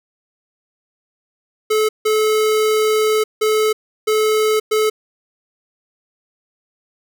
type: tone bursts at uneven times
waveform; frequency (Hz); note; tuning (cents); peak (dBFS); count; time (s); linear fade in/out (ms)
square; 431.9; A4; -32; -14; 5; 1.7-1.89 / 2.05-3.24 / 3.41-3.73 / 4.07-4.6 / 4.71-4.9; 10
effects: none